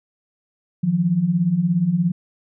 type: beating tone pair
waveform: sine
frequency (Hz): 160.2 / 177.2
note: E3 / F3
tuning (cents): -49 / +25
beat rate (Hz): 17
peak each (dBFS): -22 / -17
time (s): 0.83-2.12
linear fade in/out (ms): 10
effects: none